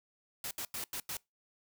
white noise bursts at uneven times, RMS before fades -39 dBFS, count 5, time 0.44-0.51 / 0.58-0.65 / 0.74-0.84 / 0.93-1 / 1.09-1.17 s, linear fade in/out 2 ms, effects noise-tail reverb RT60 0.2 s tail -24 dB re dry

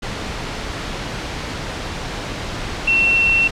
sine tone in noise, 2709 Hz, E7, 47 cents sharp, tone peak -12 dBFS, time 2.87-3.48 s, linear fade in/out 10 ms, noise pink, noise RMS -26 dBFS, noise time 0.02-3.51 s, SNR +11 dB, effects low-pass 5000 Hz 12 dB/octave

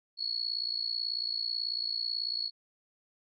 sine tone with amplitude modulation, 4366 Hz, C#8, 27 cents flat, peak -27 dBFS, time 0.17-2.51 s, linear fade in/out 50 ms, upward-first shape sine, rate 58.2 Hz, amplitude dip 85%, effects none

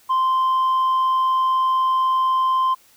sine tone, 1042 Hz, C6, 7 cents flat, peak -13 dBFS, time 0.09-2.75 s, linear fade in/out 20 ms, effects tanh soft clip ceiling -15 dBFS + white hiss -54 dBFS RMS until 2.96 s

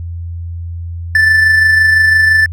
triangle tone with amplitude modulation, 1760 Hz, A6, in tune, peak -3 dBFS, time 1.15-2.46 s, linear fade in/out 2 ms, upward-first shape sine, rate 25.9 Hz, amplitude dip 35%, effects added 85 Hz sine -20 dBFS peak until 2.52 s

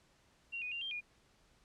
sine tone with pitch steps, 2755 / 2479 / 2779 / 3178 / 2435 Hz, F7 / D#7 / F7 / G7 / D#7, -24 / -7 / -9 / +23 / -38 cents, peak -38 dBFS, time 0.52-1.01 s, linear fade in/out 20 ms, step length 98 ms, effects pink hiss -69 dBFS RMS until 1.64 s + low-pass 8000 Hz 12 dB/octave

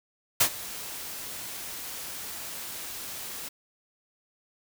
white noise with ADSR envelope, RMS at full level -19 dBFS, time 0.4-3.49 s, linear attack 9 ms, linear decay 79 ms, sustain -19 dB, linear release 11 ms, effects none

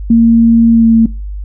sine tone with pitch glide, 230 to 226.3 Hz, A#3 to A3, -23 to +49 cents, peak -3 dBFS, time 0.1-1.06 s, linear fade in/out 5 ms, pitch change -28 cents, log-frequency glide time 0.71-0.91 s, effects noise-tail reverb RT60 0.3 s tail -23 dB re dry + added 50 Hz sine -19 dBFS peak until 1.44 s

